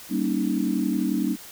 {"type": "chord", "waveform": "sine", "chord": "Eb dominant seventh", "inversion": "first", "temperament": "just", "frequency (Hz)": [194.45, 233.3, 280, 311.1], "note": ["G3", "Bb3", "Db4", "Eb4"], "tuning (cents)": [-14, 2, 18, 0], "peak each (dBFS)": -27, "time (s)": [0.09, 1.37], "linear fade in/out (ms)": 50, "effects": ["white hiss -43 dBFS RMS until 1.51 s"]}